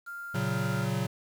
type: tone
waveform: sine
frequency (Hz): 1396.9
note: F6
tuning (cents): 0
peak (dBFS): -37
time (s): 0.06-0.85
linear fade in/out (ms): 20
type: chord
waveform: square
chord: F# major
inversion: first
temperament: equal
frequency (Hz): 116.54 / 138.59 / 185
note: A#2 / C#3 / F#3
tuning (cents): 0 / 0 / 0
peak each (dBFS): -33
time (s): 0.34-1.07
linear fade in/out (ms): 10
effects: 9-bit